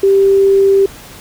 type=tone; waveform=sine; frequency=392 Hz; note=G4; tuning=in tune; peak=-6 dBFS; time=0.03-0.86 s; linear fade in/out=5 ms; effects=pink hiss -35 dBFS RMS until 1.2 s